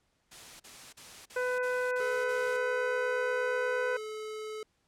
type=noise bursts; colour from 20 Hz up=white; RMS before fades=-48 dBFS; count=7; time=0.31-2.574 s; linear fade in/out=10 ms; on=290 ms; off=39 ms
type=harmonic tone; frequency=500 Hz; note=B4; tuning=21 cents sharp; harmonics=1 / 2 / 3 / 4 / 5; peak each=-30 / -39 / -34 / -45 / -48 dBFS; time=1.36-3.97 s; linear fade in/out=5 ms
type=tone; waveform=square; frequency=431.6 Hz; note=A4; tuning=33 cents flat; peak=-38 dBFS; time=2-4.63 s; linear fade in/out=2 ms
effects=pink hiss -74 dBFS RMS until 4.87 s + low-pass 9000 Hz 12 dB/octave